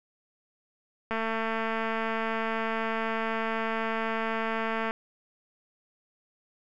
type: click train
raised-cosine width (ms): 0.5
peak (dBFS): -16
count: 852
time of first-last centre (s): 1.11-4.909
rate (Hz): 224
effects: none